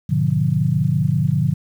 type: chord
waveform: sine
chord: G# diminished seventh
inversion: none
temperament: just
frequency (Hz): 103.83 / 124.59 / 149.51 / 179.41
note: G#2 / B2 / D3 / F3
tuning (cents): 0 / +16 / +31 / +47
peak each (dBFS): -24 / -21 / -18 / -22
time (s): 0.09-1.54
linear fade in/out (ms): 10
effects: 8-bit